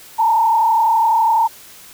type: tone with frequency modulation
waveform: sine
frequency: 902 Hz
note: A5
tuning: 43 cents sharp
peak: -11 dBFS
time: 0.18-1.48 s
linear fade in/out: 20 ms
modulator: 32 Hz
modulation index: 1.2
effects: white hiss -41 dBFS RMS until 1.93 s